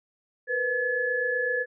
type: tone cluster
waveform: sine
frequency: 474.1 / 502 / 1711 Hz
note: A#4 / B4 / A6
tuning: +29 / +28 / -49 cents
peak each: -33 / -29 / -26 dBFS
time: 0.47-1.66 s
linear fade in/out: 50 ms
effects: none